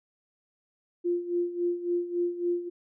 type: tone with tremolo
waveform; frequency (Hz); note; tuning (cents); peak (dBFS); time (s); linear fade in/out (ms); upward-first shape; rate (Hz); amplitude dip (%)
sine; 349.5; F4; +1; -23; 1.04-2.7; 20; sine; 3.6; 75
effects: none